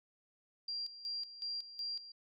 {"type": "tone with tremolo", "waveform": "sine", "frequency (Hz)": 4754, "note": "D8", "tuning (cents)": 20, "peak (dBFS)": -37, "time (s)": [0.68, 2.12], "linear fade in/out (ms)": 5, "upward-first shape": "square", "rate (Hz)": 2.7, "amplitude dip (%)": 75, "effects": []}